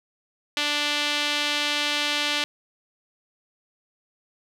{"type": "tone with band-pass filter", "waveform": "sawtooth", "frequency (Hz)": 293.7, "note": "D4", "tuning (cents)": 0, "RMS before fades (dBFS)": -25, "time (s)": [0.57, 2.44], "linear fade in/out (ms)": 0, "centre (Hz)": 3300, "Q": 1.7, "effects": []}